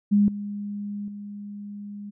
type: tone with level steps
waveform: sine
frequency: 204.5 Hz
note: G#3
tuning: 26 cents flat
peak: -15 / -29 / -34 dBFS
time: 0.11-2.11 s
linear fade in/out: 20 ms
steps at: 0.28 / 1.08 s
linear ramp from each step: 2 ms
effects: none